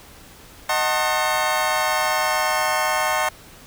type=chord; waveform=25% pulse; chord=D# diminished seventh; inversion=none; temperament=just; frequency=622.3 / 746.7 / 896 / 1075.3 Hz; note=D#5 / F#5 / A5 / C6; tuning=0 / +16 / +31 / +47 cents; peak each=-21 dBFS; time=0.69-3.29 s; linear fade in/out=5 ms; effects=pink hiss -45 dBFS RMS until 3.66 s